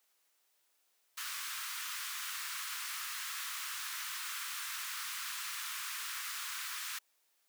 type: high-pass noise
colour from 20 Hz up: pink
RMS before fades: -41 dBFS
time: 1.17-6.99 s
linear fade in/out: 10 ms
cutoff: 1100 Hz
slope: 48 dB/octave
effects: white hiss -75 dBFS RMS until 7.48 s + high-pass 400 Hz 12 dB/octave